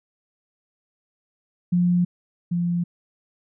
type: tone pair in turn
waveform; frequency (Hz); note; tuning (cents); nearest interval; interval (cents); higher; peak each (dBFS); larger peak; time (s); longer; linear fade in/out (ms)
sine; 176.7 / 173.46; F3 / F3; +21 / -11; unison; 32; first; -16 / -20; first; 1.72-2.05 / 2.51-2.84; neither; 10
effects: none